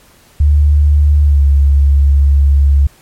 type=tone with pitch glide; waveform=sine; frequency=73.42 to 70.19 Hz; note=D2 to C#2; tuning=0 to +22 cents; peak=-5 dBFS; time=0.4-2.87 s; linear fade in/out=5 ms; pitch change=-78 cents; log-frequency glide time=1.23-1.42 s; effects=pink hiss -46 dBFS RMS until 3.01 s + MP3 64 kbps